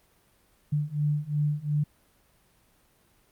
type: beating tone pair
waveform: sine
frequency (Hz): 146.83 / 149.63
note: D3 / D3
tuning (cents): 0 / +33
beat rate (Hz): 2.8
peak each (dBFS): -28 / -27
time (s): 0.72-1.84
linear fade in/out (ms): 10
effects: pink hiss -64 dBFS RMS until 3.31 s + Opus 32 kbps